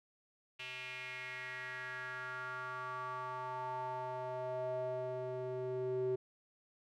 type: tone with band-pass filter sweep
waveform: square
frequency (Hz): 127.4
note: C3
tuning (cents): -46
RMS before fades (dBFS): -41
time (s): 0.59-6.16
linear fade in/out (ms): 10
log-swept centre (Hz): 2700 to 390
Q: 4.5
effects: none